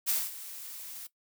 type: noise with ADSR envelope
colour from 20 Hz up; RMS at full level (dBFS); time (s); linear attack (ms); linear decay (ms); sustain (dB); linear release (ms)
blue; -27; 0.06-1.07; 33; 210; -16; 7
effects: noise-tail reverb RT60 0.1 s tail -17 dB re dry